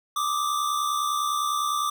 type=tone pair together; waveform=square; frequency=1174.7 / 1244.6 Hz; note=D6 / D#6; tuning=0 / 0 cents; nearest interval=minor second; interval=100 cents; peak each=-25 / -32 dBFS; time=0.16-1.9 s; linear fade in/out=5 ms; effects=none